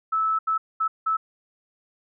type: tone bursts at uneven times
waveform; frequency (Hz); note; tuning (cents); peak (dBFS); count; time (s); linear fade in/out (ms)
sine; 1307; E6; -15; -20; 4; 0.12-0.39 / 0.47-0.58 / 0.8-0.88 / 1.06-1.17; 10
effects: none